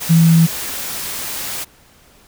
sine tone in noise, 164.81 Hz, E3, in tune, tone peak -7 dBFS, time 0.09-0.47 s, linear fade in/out 20 ms, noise white, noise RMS -25 dBFS, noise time 0-1.65 s, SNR +15 dB, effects pink hiss -49 dBFS RMS until 2.27 s

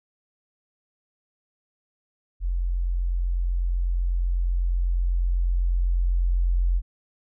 sine tone with level ramp, 44.03 Hz, F1, 15 cents sharp, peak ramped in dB -22 to -18 dBFS, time 2.4-6.82 s, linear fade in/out 50 ms, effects none

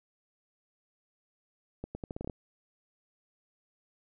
accelerating click train, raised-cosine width 2 ms, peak -24 dBFS, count 9, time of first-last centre 1.84-2.298 s, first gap 110 ms, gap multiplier 0.8, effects none

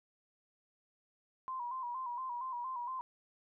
sine tone with vibrato, 1000 Hz, B5, 21 cents sharp, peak -37 dBFS, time 1.48-3.01 s, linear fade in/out 0 ms, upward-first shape square, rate 4.3 Hz, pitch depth 68 cents each way, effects none

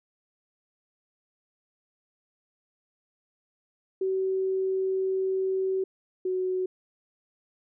sine tone pair in turn, 380 / 370.7 Hz, F#4 / F#4, +46 / +3 cents, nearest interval unison, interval 43 cents, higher first, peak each -24 / -25 dBFS, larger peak first, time 4.01-5.84 / 6.25-6.66 s, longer first, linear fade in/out 5 ms, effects none

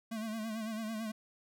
square tone with vibrato, 220.3 Hz, A3, 2 cents sharp, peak -37 dBFS, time 0.11-1.12 s, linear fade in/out 10 ms, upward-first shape sine, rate 9 Hz, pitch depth 61 cents each way, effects none

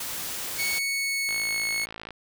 white noise, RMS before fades -33 dBFS, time 0-0.79 s, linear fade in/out 5 ms
sawtooth tone with pitch glide, 2217 to 2195 Hz, C#7 to C#7, 0 to -18 cents, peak -22 dBFS, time 0.58-1.86 s, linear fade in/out 20 ms, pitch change -18 cents, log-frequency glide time 0.83-1.62 s
click train, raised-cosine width 0.3 ms, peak -22 dBFS, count 46, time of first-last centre 1.29-2.107 s, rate 55.1 Hz
effects none

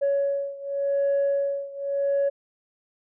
sine beating tone pair, 559 / 559.88 Hz, C#5 / C#5, +14 / +17 cents, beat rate 0.88 Hz, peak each -23 / -25 dBFS, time 0.01-2.3 s, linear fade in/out 20 ms, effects tanh soft clip ceiling -17 dBFS

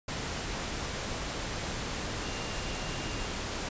sine tone in noise, 2794 Hz, F7, in tune, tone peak -46 dBFS, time 2.23-3.27 s, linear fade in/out 5 ms, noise pink, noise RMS -35 dBFS, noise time 0.08-3.69 s, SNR -14 dB, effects resampled to 16000 Hz

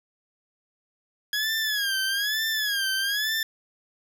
20% pulse tone with vibrato, 1661.2 Hz, G#6, in tune, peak -19 dBFS, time 1.33-3.43 s, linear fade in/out 2 ms, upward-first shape sine, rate 1.1 Hz, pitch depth 120 cents each way, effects none

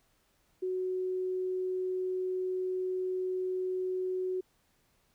sine tone, 370.2 Hz, F#4, 1 cent sharp, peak -30 dBFS, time 0.62-4.41 s, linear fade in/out 10 ms, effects pink hiss -71 dBFS RMS until 5.14 s

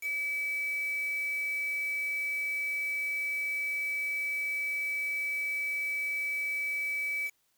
sine tone with quantisation, 2293 Hz, D7, 42 cents flat, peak -30 dBFS, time 0.01-7.31 s, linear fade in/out 50 ms, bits 7, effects white hiss -73 dBFS RMS until 7.57 s

